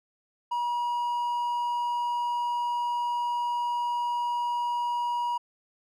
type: tone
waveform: triangle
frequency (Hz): 960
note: B5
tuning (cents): -49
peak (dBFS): -24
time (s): 0.51-5.38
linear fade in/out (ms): 10
effects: none